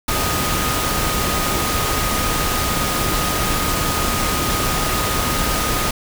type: tone in noise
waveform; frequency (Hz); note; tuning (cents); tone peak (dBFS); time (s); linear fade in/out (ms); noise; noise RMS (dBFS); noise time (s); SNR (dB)
sine; 1244.5; D#6; 0; -25; 0.08-5.91; 5; pink; -20; 0.08-5.91; -8
effects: none